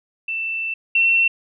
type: tone pair in turn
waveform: sine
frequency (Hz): 2668 / 2707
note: E7 / E7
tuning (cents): +20 / +45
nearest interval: unison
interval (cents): 25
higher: second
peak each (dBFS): -22 / -13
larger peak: second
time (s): 0.28-0.74 / 0.95-1.28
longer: first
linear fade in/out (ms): 5
effects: none